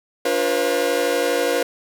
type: tone cluster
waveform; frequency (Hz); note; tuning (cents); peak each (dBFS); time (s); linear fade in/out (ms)
45% pulse; 293.5 / 352.9 / 484.6 / 537 / 691; D4 / F4 / B4 / C5 / F5; -1 / +18 / -33 / +45 / -19; -29 / -28 / -21 / -23 / -28; 0.25-1.63; 5
effects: none